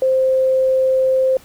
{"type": "tone", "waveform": "sine", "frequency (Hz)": 523.3, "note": "C5", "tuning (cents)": 0, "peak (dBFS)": -12, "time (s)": [0.02, 1.37], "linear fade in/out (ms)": 2, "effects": ["pink hiss -46 dBFS RMS until 1.44 s"]}